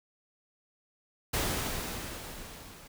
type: noise with level ramp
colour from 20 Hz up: pink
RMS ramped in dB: -29 to -51 dBFS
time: 1.33-2.88 s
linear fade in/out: 10 ms
effects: none